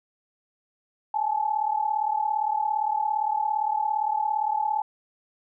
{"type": "tone pair together", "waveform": "sine", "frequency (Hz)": [833.5, 871], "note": ["G#5", "A5"], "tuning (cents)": [6, -18], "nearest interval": "minor second", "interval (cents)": 76, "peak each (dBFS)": [-26, -25], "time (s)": [1.14, 4.82], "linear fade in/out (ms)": 5, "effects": []}